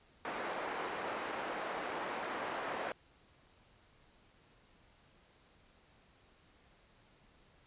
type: band-pass noise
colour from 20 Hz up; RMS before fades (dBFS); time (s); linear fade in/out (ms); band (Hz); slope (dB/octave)
pink; -40; 0.25-2.92; 0; 460 to 1700; 12
effects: pink hiss -66 dBFS RMS until 7.66 s + resampled to 8000 Hz